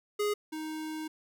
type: tone pair in turn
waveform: square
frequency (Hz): 415.3 / 312.4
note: G#4 / D#4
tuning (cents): 0 / +7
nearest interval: perfect fourth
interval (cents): 493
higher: first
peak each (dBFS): -28 / -36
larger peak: first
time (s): 0.19-0.34 / 0.52-1.08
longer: second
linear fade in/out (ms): 10
effects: none